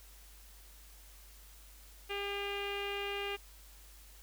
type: tone with low-pass filter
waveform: sawtooth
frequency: 402.1 Hz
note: G4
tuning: 44 cents sharp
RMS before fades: -38 dBFS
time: 2.09-3.37 s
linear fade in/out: 20 ms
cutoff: 2700 Hz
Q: 5.4
effects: added 50 Hz sine -55 dBFS peak until 4.22 s + white hiss -59 dBFS RMS until 4.22 s

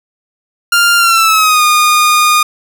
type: tone with pitch glide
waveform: sawtooth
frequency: 1396.9 to 1223.1 Hz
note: F6 to D#6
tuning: 0 to -30 cents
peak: -3 dBFS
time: 0.72-2.43 s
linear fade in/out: 5 ms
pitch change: -230 cents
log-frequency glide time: 0.97-1.63 s
effects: none

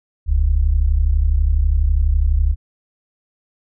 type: tone pair together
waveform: sine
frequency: 40.31 / 72.4 Hz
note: E1 / D2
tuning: -38 / -24 cents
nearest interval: minor seventh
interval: 1014 cents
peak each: -15 dBFS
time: 0.26-2.56 s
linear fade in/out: 50 ms
effects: none

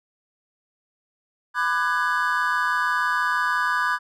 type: chord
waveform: triangle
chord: G# half-diminished seventh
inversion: first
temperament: just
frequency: 996.7 / 1196.1 / 1495.1 / 1661.2 Hz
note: B5 / D6 / F#6 / G#6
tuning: +16 / +31 / +18 / 0 cents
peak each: -24 dBFS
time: 1.54-3.99 s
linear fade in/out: 50 ms
effects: none

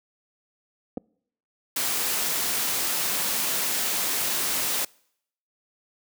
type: clicks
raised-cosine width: 2 ms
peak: -18 dBFS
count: 2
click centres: 0.973 / 0.977 s
type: noise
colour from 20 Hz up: white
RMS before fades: -26 dBFS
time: 1.76-4.85 s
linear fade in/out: 5 ms
effects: noise-tail reverb RT60 0.7 s tail -26 dB re dry + high-pass 150 Hz 12 dB/octave

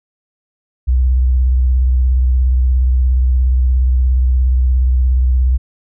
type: tone with vibrato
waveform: sine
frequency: 63.3 Hz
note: B1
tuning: 43 cents sharp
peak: -9 dBFS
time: 0.87-5.58 s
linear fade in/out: 20 ms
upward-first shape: sine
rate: 17 Hz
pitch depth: 70 cents each way
effects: none

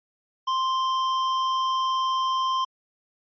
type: tone with hard clipping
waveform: sine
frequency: 1046.5 Hz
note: C6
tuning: in tune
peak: -24 dBFS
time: 0.47-2.65 s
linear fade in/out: 10 ms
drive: 17 dB
effects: resampled to 11025 Hz

